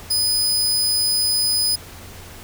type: tone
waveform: sawtooth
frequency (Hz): 5000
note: D#8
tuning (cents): +8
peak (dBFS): -14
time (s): 0.1-1.76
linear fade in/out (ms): 10
effects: added 89 Hz sine -42 dBFS peak until 2.43 s + pink hiss -40 dBFS RMS until 2.43 s